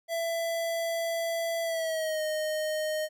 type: tone with pitch glide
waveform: square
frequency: 667 to 618.7 Hz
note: E5 to D#5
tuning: +20 to -10 cents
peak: -29 dBFS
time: 0.08-3.09 s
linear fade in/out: 50 ms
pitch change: -130 cents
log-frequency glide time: 1.63-2.22 s
effects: none